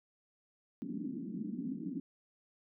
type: band-pass noise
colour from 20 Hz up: white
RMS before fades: -40 dBFS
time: 0.82-2 s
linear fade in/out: 0 ms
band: 180 to 290 Hz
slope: 48 dB/octave
effects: none